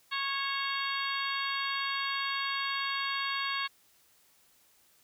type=harmonic tone with a mistuned harmonic; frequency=551 Hz; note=C#5; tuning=11 cents flat; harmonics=2 / 3 / 4 / 5 / 6 / 7 / 8; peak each=-35 / -37 / -38 / -39 / -40 / -40 / -41 dBFS; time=0.11-3.68 s; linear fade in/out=20 ms; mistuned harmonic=7; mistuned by=-58 cents; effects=white hiss -65 dBFS RMS until 5.03 s